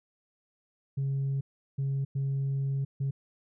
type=tone bursts at uneven times; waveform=sine; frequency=136.9 Hz; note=C#3; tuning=21 cents flat; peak=-25 dBFS; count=4; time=0.97-1.41 / 1.78-2.05 / 2.15-2.85 / 3-3.11 s; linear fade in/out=10 ms; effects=tanh soft clip ceiling -25 dBFS